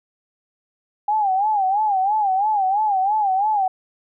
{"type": "tone with vibrato", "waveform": "sine", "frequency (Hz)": 807, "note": "G#5", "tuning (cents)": -50, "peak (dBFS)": -16, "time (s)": [1.08, 3.68], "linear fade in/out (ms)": 5, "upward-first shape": "sine", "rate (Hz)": 3, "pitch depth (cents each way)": 130, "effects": []}